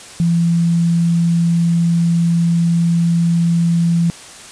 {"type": "tone", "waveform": "sine", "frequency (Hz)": 169.2, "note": "E3", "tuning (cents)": 45, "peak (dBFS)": -11, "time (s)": [0.2, 4.1], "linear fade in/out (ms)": 0, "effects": ["white hiss -36 dBFS RMS until 4.51 s", "resampled to 22050 Hz"]}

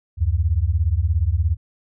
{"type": "beating tone pair", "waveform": "sine", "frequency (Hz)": [73.42, 90.42], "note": ["D2", "F#2"], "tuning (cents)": [0, -39], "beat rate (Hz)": 17, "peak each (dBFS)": -19, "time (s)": [0.17, 1.57], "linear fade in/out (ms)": 50, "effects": []}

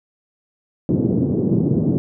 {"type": "band-pass noise", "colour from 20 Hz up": "pink", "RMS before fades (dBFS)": -18, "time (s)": [0.89, 1.98], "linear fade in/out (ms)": 0, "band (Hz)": [130, 370], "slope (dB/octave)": 24, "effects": []}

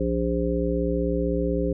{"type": "harmonic tone with a mistuned harmonic", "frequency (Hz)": 57.9, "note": "A#1", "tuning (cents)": -11, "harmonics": [1, 3, 5, 7, 9], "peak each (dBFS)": [-28, -28, -28, -28, -28], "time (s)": [0, 1.73], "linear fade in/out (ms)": 5, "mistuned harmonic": 1, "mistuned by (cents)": 130, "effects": []}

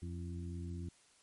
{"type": "harmonic tone with a mistuned harmonic", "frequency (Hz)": 87.9, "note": "F2", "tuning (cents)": 12, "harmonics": [1, 2, 3, 4], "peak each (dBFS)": [-41, -46, -51, -52], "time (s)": [0.02, 0.89], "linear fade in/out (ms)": 5, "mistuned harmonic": 4, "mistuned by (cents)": -58, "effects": ["white hiss -67 dBFS RMS until 1.22 s", "MP3 48 kbps"]}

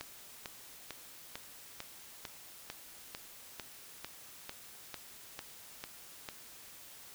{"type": "click train", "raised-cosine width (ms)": 0.2, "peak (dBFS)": -23, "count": 15, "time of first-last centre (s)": [0.01, 6.288], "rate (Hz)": 2.23, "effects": ["white hiss -53 dBFS RMS until 7.14 s"]}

